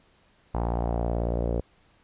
sawtooth tone with low-pass filter sweep, 58.27 Hz, A#1, in tune, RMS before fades -27 dBFS, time 0.54-1.61 s, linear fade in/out 10 ms, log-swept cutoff 880 to 510 Hz, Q 3.1, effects pink hiss -62 dBFS RMS until 2.03 s + resampled to 8000 Hz

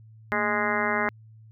harmonic tone with a mistuned harmonic, 207.7 Hz, G#3, in tune, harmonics 1 / 2 / 3 / 4 / 5 / 6 / 7 / 8 / 9 / 10, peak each -32 / -32 / -32 / -32 / -32 / -32 / -32 / -32 / -32 / -32 dBFS, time 0.32-1.09 s, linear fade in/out 0 ms, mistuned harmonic 1, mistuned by +150 cents, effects added 110 Hz sine -47 dBFS peak until 1.51 s

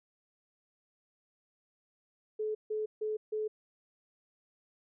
sine tone bursts, 430 Hz, A4, 40 cents flat, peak -31 dBFS, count 4, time 2.39-3.48 s, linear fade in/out 10 ms, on 160 ms, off 150 ms, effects none

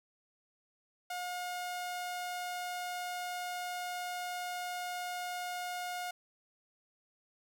sawtooth tone, 717 Hz, F5, 45 cents sharp, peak -33 dBFS, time 1.1-6.11 s, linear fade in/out 5 ms, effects none

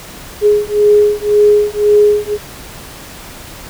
sine beating tone pair, 415.7 / 417.6 Hz, G#4 / G#4, +2 / +10 cents, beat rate 1.9 Hz, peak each -10 dBFS, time 0.41-2.38 s, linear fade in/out 50 ms, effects pink hiss -32 dBFS RMS until 3.69 s

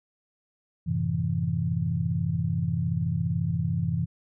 sine chord, F# half-diminished seventh, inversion none, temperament equal, 92.5 / 110 / 130.81 / 164.81 Hz, F#2 / A2 / C3 / E3, 0 / 0 / 0 / 0 cents, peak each -31 / -32 / -30 / -27 dBFS, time 0.86-4.06 s, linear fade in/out 20 ms, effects none

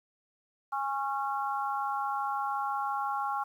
harmonic tone, 274.2 Hz, C#4, 19 cents flat, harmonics 3 / 4 / 5, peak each -32 / -34 / -36 dBFS, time 0.72-3.44 s, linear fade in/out 10 ms, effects 10-bit

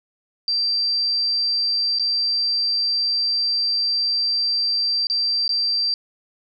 sine tone with dropouts, 4699 Hz, D8, in tune, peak -18 dBFS, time 0.48-5.94 s, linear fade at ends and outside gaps 1 ms, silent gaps 1.987-1.996 / 5.07-5.099 / 5.479-5.492 s, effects none

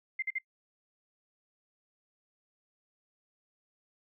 sine tone bursts, 2093 Hz, C7, in tune, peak -30 dBFS, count 3, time 0.19-0.385 s, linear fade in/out 5 ms, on 33 ms, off 48 ms, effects noise-tail reverb RT60 0.1 s tail -22 dB re dry

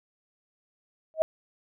sine tone with exponential growth, 636 Hz, D#5, 38 cents sharp, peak -14 dBFS, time 1.14-1.22 s, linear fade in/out 0 ms, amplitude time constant 16 ms, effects none

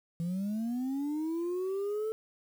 sine linear sweep, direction up, 164.81 to 443.1 Hz, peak -28 dBFS, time 0.2-2.12 s, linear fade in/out 0 ms, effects tanh soft clip ceiling -29 dBFS + 9-bit

